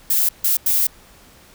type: noise bursts at uneven times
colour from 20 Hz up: violet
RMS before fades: -17 dBFS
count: 3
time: 0.1-0.29 / 0.44-0.57 / 0.66-0.87 s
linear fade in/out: 5 ms
effects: pink hiss -48 dBFS RMS until 1.54 s